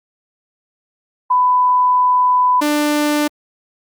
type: tone pair in turn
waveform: sine / sawtooth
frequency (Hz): 998 / 296.7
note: B5 / D4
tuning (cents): +18 / +18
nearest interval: octave + major sixth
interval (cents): 2100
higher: first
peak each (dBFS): -10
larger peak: neither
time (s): 1.3-2.61 / 2.61-3.28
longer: first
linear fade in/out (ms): 10
effects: Opus 48 kbps